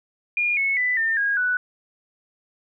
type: tone with pitch steps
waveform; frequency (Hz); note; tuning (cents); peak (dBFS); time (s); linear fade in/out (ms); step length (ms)
sine; 2424 / 2197 / 1991.8 / 1805.5 / 1636.6 / 1483.6; D#7 / C#7 / B6 / A6 / G#6 / F#6; -46 / -16 / +14 / +44 / -26 / +4; -19; 0.37-1.57; 2; 200
effects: none